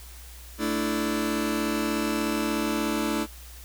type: chord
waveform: sawtooth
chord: A suspended fourth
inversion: none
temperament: just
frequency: 220 / 293.3 / 330 Hz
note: A3 / D4 / E4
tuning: 0 / -2 / +2 cents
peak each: -25 / -25 / -25 dBFS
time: 0.58-3.27 s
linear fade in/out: 50 ms
effects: added 60 Hz sine -43 dBFS peak until 3.64 s + white hiss -48 dBFS RMS until 3.64 s